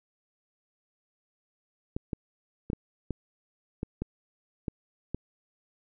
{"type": "clicks", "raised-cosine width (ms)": 3, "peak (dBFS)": -18, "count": 9, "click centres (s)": [1.965, 2.132, 2.701, 2.732, 3.107, 3.831, 4.02, 4.682, 5.146], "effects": []}